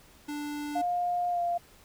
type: tone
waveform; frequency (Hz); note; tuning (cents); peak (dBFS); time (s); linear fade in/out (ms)
square; 293.9; D4; +1; -34; 0.28-0.82; 10
type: tone with pitch glide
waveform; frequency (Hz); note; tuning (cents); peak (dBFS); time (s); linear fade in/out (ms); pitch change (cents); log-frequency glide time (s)
sine; 708 to 694.6; F5 to F5; +23 to -10; -26; 0.75-1.58; 10; -33; 1.3-1.41
effects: pink hiss -57 dBFS RMS until 1.84 s